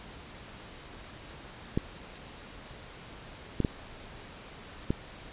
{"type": "clicks", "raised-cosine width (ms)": 3, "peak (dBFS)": -13, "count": 4, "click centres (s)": [1.775, 3.603, 3.648, 4.905], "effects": ["pink hiss -47 dBFS RMS until 5.32 s", "resampled to 8000 Hz"]}